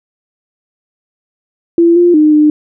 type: tone with pitch steps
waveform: sine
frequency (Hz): 338.5 / 349.4 / 305.1 / 301.8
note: E4 / F4 / D#4 / D4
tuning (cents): +46 / +1 / -34 / +47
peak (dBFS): -4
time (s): 1.78-2.5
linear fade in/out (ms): 2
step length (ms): 180
effects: none